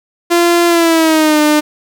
sawtooth tone with pitch glide, 344.1 to 301.3 Hz, F4 to D4, -26 to +44 cents, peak -4 dBFS, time 0.3-1.61 s, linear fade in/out 20 ms, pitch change -230 cents, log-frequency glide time 0.67-1.4 s, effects none

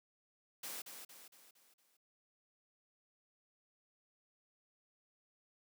white noise with echo, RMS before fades -45 dBFS, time 0.63-0.82 s, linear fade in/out 5 ms, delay 230 ms, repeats 5, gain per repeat -6 dB, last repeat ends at 1.97 s, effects high-pass 200 Hz 12 dB/octave

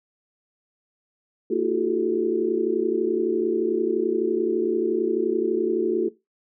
sine tone cluster, 226.9 / 314.9 / 347.3 / 378.9 / 433.7 Hz, A#3 / D#4 / F4 / F#4 / A4, -47 / +21 / -10 / +41 / -25 cents, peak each -30 / -31 / -24 / -24 / -27 dBFS, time 1.5-6.09 s, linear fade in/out 10 ms, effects noise-tail reverb RT60 0.2 s tail -17 dB re dry

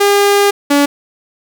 sawtooth tone pair in turn, 404.1 / 285.7 Hz, G#4 / D4, -47 / -48 cents, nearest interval tritone, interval 601 cents, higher first, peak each -4 dBFS, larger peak neither, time 0-0.51 / 0.7-0.86 s, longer first, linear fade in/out 10 ms, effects none

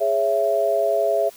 sine chord, C# minor, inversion second, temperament just, 415.8 / 554.4 / 665.2 Hz, G#4 / C#5 / E5, +2 / 0 / +16 cents, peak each -24 / -23 / -19 dBFS, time 0-1.3 s, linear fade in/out 20 ms, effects white hiss -47 dBFS RMS until 1.36 s

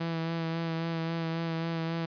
sawtooth tone with vibrato, 164.81 Hz, E3, in tune, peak -26 dBFS, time 0-2.06 s, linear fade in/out 10 ms, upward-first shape sine, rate 3.7 Hz, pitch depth 20 cents each way, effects resampled to 11025 Hz

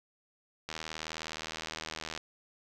click train, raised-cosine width 0.2 ms, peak -20 dBFS, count 119, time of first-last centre 0.69-2.176 s, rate 79.4 Hz, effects none

